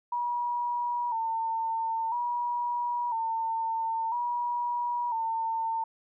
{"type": "tone with vibrato", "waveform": "sine", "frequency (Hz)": 932.3, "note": "A#5", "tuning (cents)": 0, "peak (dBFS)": -27, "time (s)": [0.12, 5.84], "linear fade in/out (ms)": 5, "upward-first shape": "square", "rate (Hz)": 0.5, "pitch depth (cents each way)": 56, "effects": []}